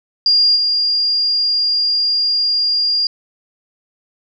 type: tone with level steps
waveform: sine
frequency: 4813 Hz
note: D8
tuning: 42 cents sharp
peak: -9 / -13 dBFS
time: 0.26-3.07 s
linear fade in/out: 2 ms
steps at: 0.55 s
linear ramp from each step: 20 ms
effects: none